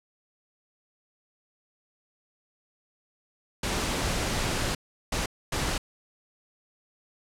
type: noise bursts at uneven times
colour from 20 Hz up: pink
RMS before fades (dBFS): -28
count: 3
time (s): 3.63-4.75 / 5.12-5.26 / 5.52-5.78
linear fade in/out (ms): 5
effects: low-pass 9000 Hz 12 dB/octave